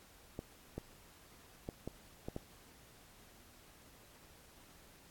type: clicks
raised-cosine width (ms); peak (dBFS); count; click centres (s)
2; -27; 6; 0.391 / 0.78 / 1.689 / 1.876 / 2.285 / 2.364
effects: pink hiss -61 dBFS RMS until 5.1 s + AAC 64 kbps